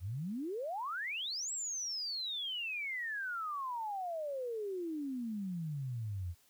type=exponential two-way sweep; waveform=sine; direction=up then down; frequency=82.41 to 7840 to 82.41 Hz; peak=-36 dBFS; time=0-6.35 s; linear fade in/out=50 ms; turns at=1.52 s; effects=white hiss -68 dBFS RMS until 6.49 s